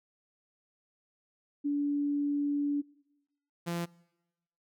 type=tone pair in turn; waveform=sine / sawtooth; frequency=288 / 171.25 Hz; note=D4 / F3; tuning=-34 / -34 cents; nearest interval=major sixth; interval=900 cents; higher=first; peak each=-27 / -28 dBFS; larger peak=first; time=1.64-2.82 / 3.66-3.86 s; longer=first; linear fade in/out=20 ms; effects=noise-tail reverb RT60 1.0 s tail -24 dB re dry